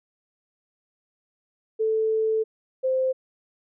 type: tone pair in turn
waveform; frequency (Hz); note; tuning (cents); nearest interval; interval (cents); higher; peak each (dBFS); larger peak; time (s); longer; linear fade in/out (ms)
sine; 440 / 520.8; A4 / C5; 0 / -8; minor third; 292; second; -20; neither; 1.79-2.44 / 2.83-3.13; first; 20
effects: none